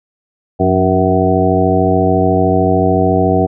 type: harmonic tone with a mistuned harmonic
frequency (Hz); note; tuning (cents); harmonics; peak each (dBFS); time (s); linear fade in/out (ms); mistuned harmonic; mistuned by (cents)
93.7; F#2; +22; 1 / 2 / 3 / 4 / 5 / 7 / 8; -17 / -17 / -17 / -17 / -17 / -17 / -17; 0.59-3.47; 20; 2; -62
effects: none